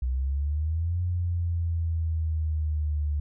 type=exponential two-way sweep; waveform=sine; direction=up then down; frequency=61.8 to 89.2 to 73.3 Hz; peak=-24 dBFS; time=0.02-3.2 s; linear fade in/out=5 ms; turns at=1.02 s; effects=none